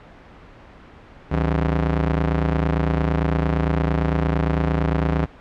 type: ring-modulated tone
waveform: sawtooth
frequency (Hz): 113.4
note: A#2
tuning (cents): -47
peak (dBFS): -11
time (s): 1.31-5.26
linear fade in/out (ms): 10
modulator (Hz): 42.3
effects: pink hiss -44 dBFS RMS until 5.4 s + low-pass 2000 Hz 12 dB/octave